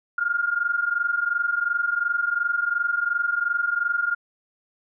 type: tone pair together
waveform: sine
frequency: 1396.9 / 1419.7 Hz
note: F6 / F6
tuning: 0 / +28 cents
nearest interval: unison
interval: 28 cents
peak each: -25 / -23 dBFS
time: 0.18-4.15 s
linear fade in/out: 5 ms
effects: none